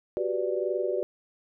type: chord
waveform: sine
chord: G major seventh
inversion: third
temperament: equal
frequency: 370 / 392 / 493.9 / 587.3 Hz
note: F#4 / G4 / B4 / D5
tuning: 0 / 0 / 0 / 0 cents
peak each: -30 / -32 / -32 / -31 dBFS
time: 0.17-1.03 s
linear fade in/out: 0 ms
effects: none